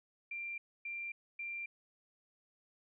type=tone bursts; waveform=sine; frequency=2372 Hz; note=D7; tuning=17 cents sharp; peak=-39 dBFS; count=3; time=0.31-1.66 s; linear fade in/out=5 ms; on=270 ms; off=270 ms; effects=none